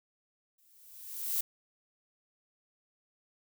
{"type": "noise with exponential growth", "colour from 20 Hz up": "violet", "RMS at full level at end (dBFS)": -29, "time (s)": [0.58, 1.41], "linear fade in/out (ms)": 5, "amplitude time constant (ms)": 180, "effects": []}